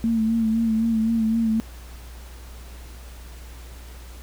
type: tone with vibrato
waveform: sine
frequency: 224.8 Hz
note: A3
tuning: 37 cents sharp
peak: -18 dBFS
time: 0.04-1.6 s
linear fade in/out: 0 ms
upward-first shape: sine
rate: 3.9 Hz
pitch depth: 41 cents each way
effects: added 60 Hz sine -38 dBFS peak until 4.22 s + pink hiss -47 dBFS RMS until 4.22 s